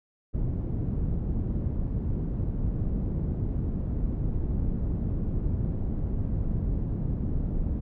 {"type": "low-pass noise", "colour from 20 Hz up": "pink", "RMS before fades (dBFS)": -28, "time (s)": [0.33, 7.81], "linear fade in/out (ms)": 20, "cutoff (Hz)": 210, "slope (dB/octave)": 12, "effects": []}